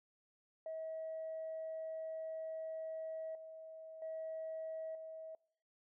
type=tone with level steps; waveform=sine; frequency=641 Hz; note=E5; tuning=49 cents flat; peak=-40 / -49 / -40 / -46 dBFS; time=0.66-5.35 s; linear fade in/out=2 ms; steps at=3.35 / 4.02 / 4.95 s; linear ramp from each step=2 ms; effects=noise-tail reverb RT60 0.6 s tail -22 dB re dry + tanh soft clip ceiling -37 dBFS